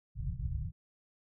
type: low-pass noise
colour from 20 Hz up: white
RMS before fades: -36 dBFS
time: 0.15-0.72 s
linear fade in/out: 50 ms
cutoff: 160 Hz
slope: 96 dB/octave
effects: none